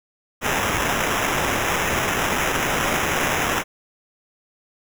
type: noise with sample-and-hold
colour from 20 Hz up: violet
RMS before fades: -22 dBFS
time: 0.41-3.64 s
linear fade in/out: 50 ms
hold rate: 4410 Hz
effects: none